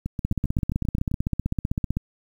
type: two click trains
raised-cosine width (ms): 5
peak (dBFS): -11 / -15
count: 28 / 9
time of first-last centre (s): 0.25-1.97 / 0.06-1.115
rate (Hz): 15.7 / 7.58
effects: 8-bit